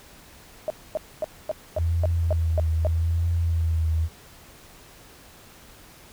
sine tone bursts, 622.3 Hz, D#5, in tune, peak -22 dBFS, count 9, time 0.68-2.869 s, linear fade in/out 0 ms, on 21 ms, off 250 ms
sine tone with vibrato, 82.41 Hz, E2, in tune, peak -20 dBFS, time 1.76-4.09 s, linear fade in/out 50 ms, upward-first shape triangle, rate 0.81 Hz, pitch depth 54 cents each way
effects pink hiss -49 dBFS RMS until 6.12 s

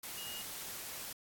sine tone in noise, 2864 Hz, F7, 43 cents sharp, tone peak -45 dBFS, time 0.17-0.42 s, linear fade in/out 5 ms, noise white, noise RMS -44 dBFS, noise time 0.03-1.13 s, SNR -4 dB, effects AAC 64 kbps

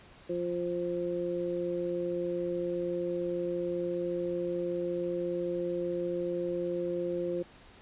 harmonic tone, 174.8 Hz, F3, 2 cents sharp, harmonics 1 / 2 / 3, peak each -40 / -32 / -34 dBFS, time 0.29-7.43 s, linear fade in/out 10 ms, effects pink hiss -55 dBFS RMS until 7.81 s + resampled to 8000 Hz

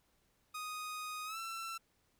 sawtooth tone with pitch glide, 1244.5 to 1341.5 Hz, D#6 to E6, 0 to +30 cents, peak -37 dBFS, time 0.54-1.78 s, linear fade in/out 10 ms, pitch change +130 cents, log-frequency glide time 1.25-1.38 s, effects pink hiss -75 dBFS RMS until 2.19 s

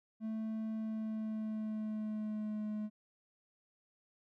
triangle tone with pitch glide, 220 to 212.5 Hz, A3 to G#3, 0 to +40 cents, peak -34 dBFS, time 0.2-2.9 s, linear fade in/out 50 ms, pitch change -60 cents, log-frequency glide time 0.75-2.66 s, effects none

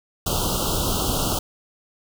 pink band-stop noise, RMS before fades -23 dBFS, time 0.26-1.39 s, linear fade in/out 5 ms, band 1400 to 2800 Hz, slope 96 dB/octave, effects none

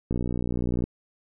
click train, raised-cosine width 3 ms, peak -15 dBFS, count 45, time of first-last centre 0.11-0.84 s, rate 60.3 Hz, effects none

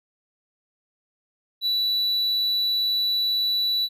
triangle tone, 3949 Hz, B7, 1 cent flat, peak -19 dBFS, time 1.61-3.89 s, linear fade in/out 50 ms, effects none

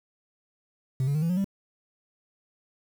sine tone with pitch steps, 130.81 / 141.83 / 153.77 / 166.73 / 180.77 / 195.99 Hz, C3 / C#3 / D#3 / E3 / F#3 / G3, 0 / +40 / -20 / +20 / -40 / 0 cents, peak -20 dBFS, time 1-1.444 s, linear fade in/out 2 ms, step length 74 ms, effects tanh soft clip ceiling -22 dBFS + 8-bit

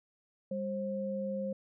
sine tone pair together, 199.65 / 533 Hz, G3 / C5, +32 / +32 cents, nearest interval octave + perfect fourth, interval 1700 cents, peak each -36 / -35 dBFS, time 0.51-1.53 s, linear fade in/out 5 ms, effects none

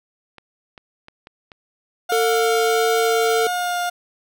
clicks, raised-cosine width 0.3 ms, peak -25 dBFS, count 5, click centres 0.383 / 0.778 / 1.084 / 1.271 / 1.518 s
30% pulse tone with vibrato, 712 Hz, F5, 33 cents sharp, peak -18 dBFS, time 2.09-3.9 s, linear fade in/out 10 ms, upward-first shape triangle, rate 1.6 Hz, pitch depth 14 cents each way
square tone, 449.8 Hz, A4, 38 cents sharp, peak -18 dBFS, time 2.12-3.47 s, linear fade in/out 2 ms
effects none

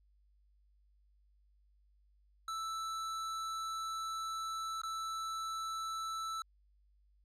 square tone with dropouts, 1320 Hz, E6, 2 cents sharp, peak -38 dBFS, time 2.48-6.42 s, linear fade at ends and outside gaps 2 ms, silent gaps 4.817-4.834 s, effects added 50 Hz sine -66 dBFS peak until 7.24 s + low-pass 9000 Hz 12 dB/octave

